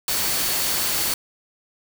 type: tone in noise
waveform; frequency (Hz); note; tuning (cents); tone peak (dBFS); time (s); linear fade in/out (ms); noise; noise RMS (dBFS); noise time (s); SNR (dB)
sine; 4459; C#8; +9; -32; 0.08-1.14; 2; white; -23; 0.08-1.14; -12
effects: none